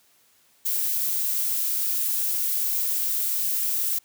violet noise, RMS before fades -25 dBFS, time 0.65-3.99 s, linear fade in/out 10 ms, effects white hiss -61 dBFS RMS until 4.04 s + high-pass 80 Hz 12 dB/octave

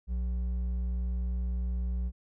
sine tone with hard clipping, 60.7 Hz, B1, 29 cents flat, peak -30 dBFS, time 0.07-2.12 s, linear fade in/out 50 ms, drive 5 dB, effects none

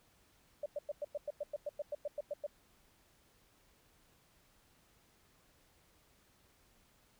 sine tone bursts, 587.3 Hz, D5, in tune, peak -35 dBFS, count 15, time 0.63-2.466 s, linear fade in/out 5 ms, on 30 ms, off 99 ms, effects pink hiss -69 dBFS RMS until 7.19 s

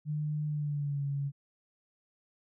sine tone with pitch glide, 150.7 to 140.61 Hz, D3 to C#3, +45 to +25 cents, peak -30 dBFS, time 0.05-1.32 s, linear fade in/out 50 ms, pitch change -120 cents, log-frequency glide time 0.47-1.04 s, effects none

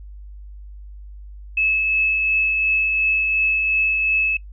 sine tone with tremolo, 2598 Hz, E7, 26 cents flat, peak -15 dBFS, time 1.57-4.37 s, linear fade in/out 5 ms, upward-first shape triangle, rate 2.8 Hz, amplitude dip 30%, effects noise-tail reverb RT60 0.1 s tail -20 dB re dry + added 50 Hz sine -35 dBFS peak until 4.52 s

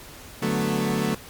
30% pulse chord, B minor seventh, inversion first, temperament equal, 146.83 / 185 / 220 / 246.9 Hz, D3 / F#3 / A3 / B3, 0 / 0 / 0 / 0 cents, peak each -26 / -25 / -23 / -28 dBFS, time 0.42-1.15 s, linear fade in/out 5 ms, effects pink hiss -43 dBFS RMS until 1.29 s + MP3 96 kbps

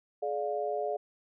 sine chord, D diminished, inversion second, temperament just, 422.9 / 587.3 / 704.8 Hz, Ab4 / D5 / F5, +31 / 0 / +16 cents, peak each -34 dBFS, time 0.22-0.97 s, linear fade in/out 10 ms, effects none

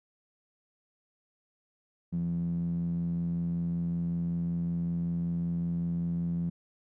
sawtooth tone with band-pass filter, 85.3 Hz, F2, 40 cents flat, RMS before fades -31 dBFS, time 2.12-6.5 s, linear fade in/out 10 ms, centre 180 Hz, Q 9.4, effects none

